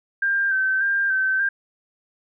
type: tone with vibrato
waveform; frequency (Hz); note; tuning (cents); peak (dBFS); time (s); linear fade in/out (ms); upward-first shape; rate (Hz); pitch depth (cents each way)
sine; 1568; G6; 0; -18; 0.22-1.49; 5; square; 1.7; 30
effects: none